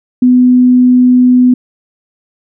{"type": "tone", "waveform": "sine", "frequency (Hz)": 250, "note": "B3", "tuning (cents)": 21, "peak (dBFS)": -3, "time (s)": [0.22, 1.54], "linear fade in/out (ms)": 5, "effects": []}